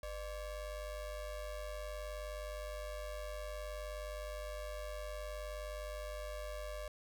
square ring-modulated tone, 276.3 Hz, C#4, 6 cents flat, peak -39 dBFS, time 0.03-6.88 s, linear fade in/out 2 ms, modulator 326 Hz, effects none

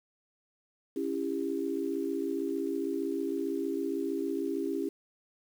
sine chord, C# diminished, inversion none, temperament just, 277.2 / 332.6 / 399.1 Hz, C#4 / E4 / G4, 0 / +16 / +31 cents, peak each -34 dBFS, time 0.96-4.89 s, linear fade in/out 5 ms, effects 9-bit

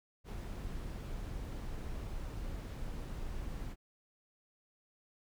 brown noise, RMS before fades -41 dBFS, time 0.24-3.76 s, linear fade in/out 50 ms, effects none

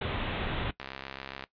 pink low-pass noise, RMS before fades -33 dBFS, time 0.01-0.71 s, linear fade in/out 5 ms, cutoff 3800 Hz, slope 96 dB/octave
click train, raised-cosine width 0.3 ms, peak -22 dBFS, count 44, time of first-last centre 0.8-1.439 s, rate 67.3 Hz
effects noise-tail reverb RT60 0.1 s tail -17 dB re dry + resampled to 11025 Hz

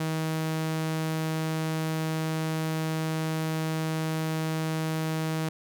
sawtooth tone, 158.9 Hz, D#3, 37 cents sharp, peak -23 dBFS, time 0-5.49 s, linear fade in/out 5 ms, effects none

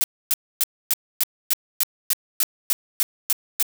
blue noise bursts, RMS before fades -19 dBFS, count 13, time 0.01-3.627 s, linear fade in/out 0 ms, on 29 ms, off 270 ms, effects none

